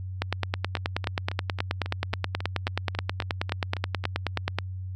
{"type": "two click trains", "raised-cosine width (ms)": 0.3, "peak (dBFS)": [-17, -9], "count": [13, 42], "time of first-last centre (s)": [[0.77, 4.04], [0.22, 4.586]], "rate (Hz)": [3.67, 9.39], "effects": ["added 93 Hz sine -32 dBFS peak until 4.95 s"]}